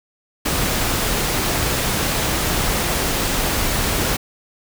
pink noise, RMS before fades -20 dBFS, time 0.45-4.17 s, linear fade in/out 10 ms, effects none

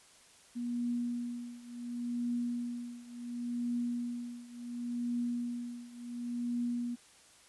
sine tone with tremolo, 240.4 Hz, B3, 46 cents flat, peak -30 dBFS, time 0.55-6.96 s, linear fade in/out 20 ms, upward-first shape triangle, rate 0.7 Hz, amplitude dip 90%, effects white hiss -60 dBFS RMS until 7.48 s + resampled to 24000 Hz

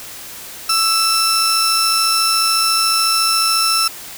sawtooth tone pair together, 1324 / 5350 Hz, E6 / E8, +7 / +25 cents, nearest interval 2 octaves, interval 2418 cents, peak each -13 dBFS, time 0.69-3.88 s, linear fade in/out 5 ms, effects white hiss -33 dBFS RMS until 4.17 s

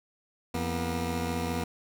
15% pulse tone pair together, 85 / 240.4 Hz, F2 / B3, -46 / -46 cents, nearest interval octave + tritone, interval 1800 cents, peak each -25 / -26 dBFS, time 0.54-1.64 s, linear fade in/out 5 ms, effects none

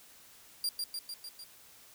sawtooth tone with echo, 4764 Hz, D8, 24 cents sharp, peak -27 dBFS, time 0.64-0.69 s, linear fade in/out 2 ms, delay 150 ms, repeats 5, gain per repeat -3 dB, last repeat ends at 1.44 s, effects white hiss -57 dBFS RMS until 1.94 s

